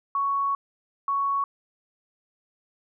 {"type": "tone bursts at uneven times", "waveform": "sine", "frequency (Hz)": 1113, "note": "C#6", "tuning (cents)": 7, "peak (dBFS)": -22, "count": 2, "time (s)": [[0.15, 0.55], [1.08, 1.44]], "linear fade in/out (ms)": 2, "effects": []}